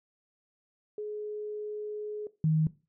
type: tone pair in turn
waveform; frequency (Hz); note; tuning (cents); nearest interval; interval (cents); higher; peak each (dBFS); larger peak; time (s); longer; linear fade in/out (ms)
sine; 421.5 / 156.97; G#4 / D#3; +26 / +16; octave + perfect fourth; 1710; first; -33 / -22; second; 0.98-2.27 / 2.44-2.67; first; 2
effects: noise-tail reverb RT60 0.3 s tail -18 dB re dry